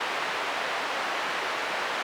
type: band-pass noise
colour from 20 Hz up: pink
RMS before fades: -30 dBFS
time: 0-2.03 s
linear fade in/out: 10 ms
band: 690 to 2600 Hz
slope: 12 dB/octave
effects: none